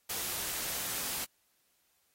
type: noise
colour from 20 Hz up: white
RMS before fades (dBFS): -36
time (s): 0.09-1.25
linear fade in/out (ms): 10
effects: white hiss -73 dBFS RMS until 2.14 s + AAC 48 kbps